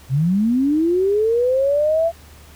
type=linear sweep; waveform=sine; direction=up; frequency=123.47 to 679 Hz; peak=-14 dBFS; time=0.09-2.12 s; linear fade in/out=50 ms; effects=added 75 Hz sine -44 dBFS peak until 2.55 s + pink hiss -47 dBFS RMS until 2.55 s